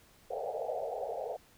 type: band-pass noise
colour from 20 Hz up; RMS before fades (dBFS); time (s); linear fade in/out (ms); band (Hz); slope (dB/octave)
pink; -37; 0.3-1.37; 10; 440 to 800; 96
effects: pink hiss -62 dBFS RMS until 1.57 s